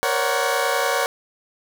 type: tone cluster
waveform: 20% pulse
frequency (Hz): 469.9 / 542 / 572 / 745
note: A#4 / C#5 / D5 / F#5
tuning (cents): +14 / -39 / -46 / +12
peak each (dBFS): -20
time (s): 0.03-1.06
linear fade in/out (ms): 0
effects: none